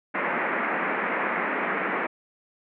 white band-pass noise, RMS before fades -27 dBFS, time 0.14-2.07 s, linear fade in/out 10 ms, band 180 to 2200 Hz, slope 48 dB/octave, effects none

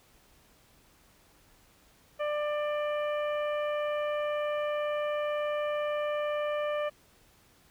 harmonic tone, 594 Hz, D5, 20 cents sharp, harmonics 1 / 2 / 3 / 4 / 5, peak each -29 / -37 / -42 / -44 / -47 dBFS, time 2.19-6.9 s, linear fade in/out 20 ms, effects pink hiss -62 dBFS RMS until 7.7 s

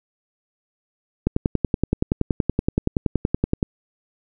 click train, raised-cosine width 3 ms, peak -5 dBFS, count 26, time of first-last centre 1.27-3.628 s, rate 10.6 Hz, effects none

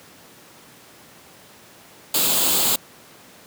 white noise with comb filter, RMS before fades -19 dBFS, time 2.14-2.76 s, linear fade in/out 5 ms, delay 0.26 ms, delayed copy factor +0.6, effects pink hiss -47 dBFS RMS until 3.46 s + high-pass 150 Hz 12 dB/octave

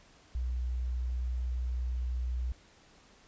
sine tone, 61.74 Hz, B1, in tune, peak -30 dBFS, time 0.35-2.52 s, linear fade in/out 0 ms, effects pink hiss -60 dBFS RMS until 3.27 s + resampled to 16000 Hz

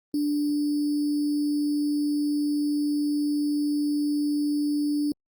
sine tone with sample-and-hold, 293.7 Hz, D4, in tune, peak -22 dBFS, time 0.14-5.12 s, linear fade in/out 2 ms, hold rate 4900 Hz, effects Opus 32 kbps

